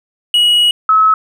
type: tone pair in turn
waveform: triangle / sine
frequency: 2909 / 1290.6 Hz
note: F#7 / E6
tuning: -30 / -37 cents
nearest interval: octave + major second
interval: 1407 cents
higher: first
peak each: -6 dBFS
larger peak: neither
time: 0.34-0.71 / 0.89-1.14 s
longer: first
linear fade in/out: 2 ms
effects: none